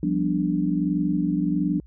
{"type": "chord", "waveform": "sine", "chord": "G dominant seventh", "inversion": "third", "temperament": "equal", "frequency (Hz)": [174.61, 196, 246.9, 293.7], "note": ["F3", "G3", "B3", "D4"], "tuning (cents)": [0, 0, 0, 0], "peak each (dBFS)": [-25, -27, -30, -24], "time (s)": [0.03, 1.8], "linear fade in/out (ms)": 2, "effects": ["added 60 Hz sine -45 dBFS peak until 1.86 s"]}